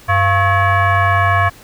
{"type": "tone with frequency modulation", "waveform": "sine", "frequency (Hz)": 500, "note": "B4", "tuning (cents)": 21, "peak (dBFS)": -10, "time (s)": [0.08, 1.5], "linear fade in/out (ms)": 20, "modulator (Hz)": 597, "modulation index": 2.3, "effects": ["pink hiss -42 dBFS RMS until 1.63 s"]}